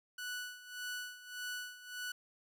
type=tone with tremolo; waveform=sawtooth; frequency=1480 Hz; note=F#6; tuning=in tune; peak=-35 dBFS; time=0.18-2.12 s; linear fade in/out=5 ms; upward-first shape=sine; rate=1.7 Hz; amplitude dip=80%; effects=none